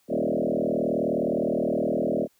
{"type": "tone with frequency modulation", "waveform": "sine", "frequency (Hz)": 409.3, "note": "G#4", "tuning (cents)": -25, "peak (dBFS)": -22, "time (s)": [0.08, 2.28], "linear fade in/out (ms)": 50, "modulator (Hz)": 39.4, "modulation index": 5.6, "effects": ["white hiss -66 dBFS RMS until 2.39 s"]}